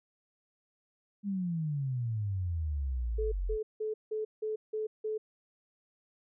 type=exponential sweep; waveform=sine; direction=down; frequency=207.3 to 41.2 Hz; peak=-30 dBFS; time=1.23-3.58 s; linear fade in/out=50 ms
type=tone bursts; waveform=sine; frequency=432.5 Hz; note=A4; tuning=30 cents flat; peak=-31 dBFS; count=7; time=3.18-5.18 s; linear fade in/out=10 ms; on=140 ms; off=170 ms
effects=none